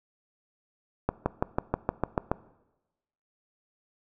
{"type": "accelerating click train", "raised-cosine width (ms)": 1, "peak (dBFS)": -10, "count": 9, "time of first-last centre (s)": [1.09, 2.315], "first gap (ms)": 170, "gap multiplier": 0.97, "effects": ["noise-tail reverb RT60 1.0 s tail -19 dB re dry"]}